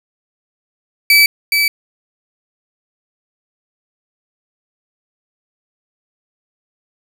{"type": "tone with echo", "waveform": "30% pulse", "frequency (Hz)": 2302, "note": "D7", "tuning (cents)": -35, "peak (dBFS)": -4, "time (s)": [1.1, 1.26], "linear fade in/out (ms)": 2, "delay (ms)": 420, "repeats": 1, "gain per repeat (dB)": -5, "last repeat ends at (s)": 1.68, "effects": []}